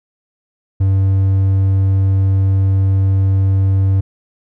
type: tone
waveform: triangle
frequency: 96.5 Hz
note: G2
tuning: 27 cents flat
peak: -8 dBFS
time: 0.8-4.01 s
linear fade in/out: 10 ms
effects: none